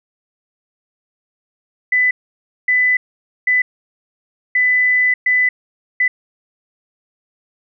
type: tone bursts at uneven times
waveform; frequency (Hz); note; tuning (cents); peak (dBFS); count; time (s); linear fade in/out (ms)
sine; 1999; B6; +20; -11; 6; 1.92-2.11 / 2.68-2.97 / 3.47-3.62 / 4.55-5.14 / 5.26-5.49 / 6-6.08; 5
effects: none